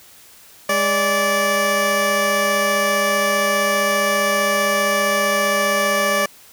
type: tone pair together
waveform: 15% pulse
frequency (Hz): 205.4 / 581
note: G#3 / D5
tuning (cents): -19 / -19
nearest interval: octave + tritone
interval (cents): 1800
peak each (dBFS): -18 / -10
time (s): 0.69-6.26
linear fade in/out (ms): 5
effects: white hiss -46 dBFS RMS until 6.52 s